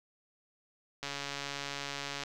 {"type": "click train", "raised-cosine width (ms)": 0.2, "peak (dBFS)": -20, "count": 171, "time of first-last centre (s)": [1.03, 2.236], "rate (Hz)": 141, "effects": []}